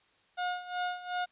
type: tone with tremolo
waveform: 30% pulse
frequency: 719 Hz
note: F#5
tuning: 50 cents flat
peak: -27 dBFS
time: 0.37-1.26 s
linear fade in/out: 20 ms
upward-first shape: sine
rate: 2.7 Hz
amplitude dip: 80%
effects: white hiss -67 dBFS RMS until 1.31 s + resampled to 8000 Hz